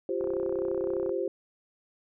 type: chord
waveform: sine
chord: F suspended second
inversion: none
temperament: just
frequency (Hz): 349.2 / 392.9 / 523.8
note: F4 / G4 / C5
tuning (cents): 0 / +4 / +2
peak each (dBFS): -32 / -31 / -32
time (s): 0.09-1.28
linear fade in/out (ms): 2
type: click train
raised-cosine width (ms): 1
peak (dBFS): -28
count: 29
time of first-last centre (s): 0.21-1.093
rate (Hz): 31.7
effects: none